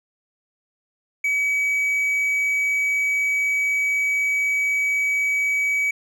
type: tone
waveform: triangle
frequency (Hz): 2276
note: C#7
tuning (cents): +45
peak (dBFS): -17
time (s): 1.24-5.91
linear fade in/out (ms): 5
effects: none